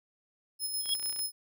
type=tone with tremolo; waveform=5% pulse; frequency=5160 Hz; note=E8; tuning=38 cents flat; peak=-25 dBFS; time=0.59-1.32 s; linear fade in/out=50 ms; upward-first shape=square; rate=6.7 Hz; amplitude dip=40%
type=tone with exponential growth; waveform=sine; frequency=3322 Hz; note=G#7; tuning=in tune; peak=-24 dBFS; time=0.8-0.94 s; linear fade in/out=5 ms; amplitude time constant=30 ms
type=clicks; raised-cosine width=0.2 ms; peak=-30 dBFS; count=10; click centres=0.858 / 0.893 / 0.951 / 0.997 / 1.028 / 1.059 / 1.096 / 1.127 / 1.162 / 1.193 s
effects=none